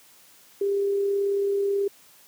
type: tone with amplitude modulation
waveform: sine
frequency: 399.3 Hz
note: G4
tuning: 32 cents sharp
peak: -20 dBFS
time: 0.61-1.88 s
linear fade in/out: 5 ms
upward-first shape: sine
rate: 38.4 Hz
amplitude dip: 25%
effects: white hiss -54 dBFS RMS until 2.27 s + high-pass 100 Hz 12 dB/octave